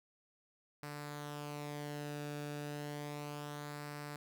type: tone with flanger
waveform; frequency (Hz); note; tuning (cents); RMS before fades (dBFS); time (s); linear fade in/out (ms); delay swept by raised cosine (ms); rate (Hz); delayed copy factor
sawtooth; 146.83; D3; 0; -44; 0.83-4.16; 0; 0.3 to 0.97; 0.32; -0.5
effects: none